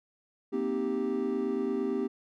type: chord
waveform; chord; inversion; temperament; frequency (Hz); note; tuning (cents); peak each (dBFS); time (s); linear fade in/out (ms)
triangle; C minor seventh; third; equal; 233.1 / 261.6 / 311.1 / 392; Bb3 / C4 / Eb4 / G4; 0 / 0 / 0 / 0; -33 / -31 / -35 / -29; 0.52-2.08; 20
effects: none